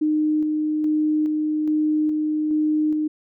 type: tone with tremolo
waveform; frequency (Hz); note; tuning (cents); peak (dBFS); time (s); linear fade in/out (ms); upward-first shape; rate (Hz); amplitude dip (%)
sine; 306.2; D#4; -28; -17; 0.01-3.08; 10; square; 1.2; 25
effects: none